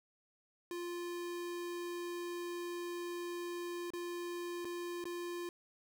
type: tone with dropouts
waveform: square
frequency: 348.8 Hz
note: F4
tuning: 2 cents flat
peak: -40 dBFS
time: 0.71-5.49 s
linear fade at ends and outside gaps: 1 ms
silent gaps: 3.904-3.935 / 4.647-4.652 / 5.041-5.054 s
effects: none